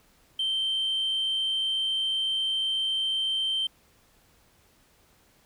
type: tone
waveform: sine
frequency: 3123 Hz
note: G7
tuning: 7 cents flat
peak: -23 dBFS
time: 0.39-3.67 s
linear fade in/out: 5 ms
effects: tanh soft clip ceiling -22 dBFS + pink hiss -62 dBFS RMS until 5.45 s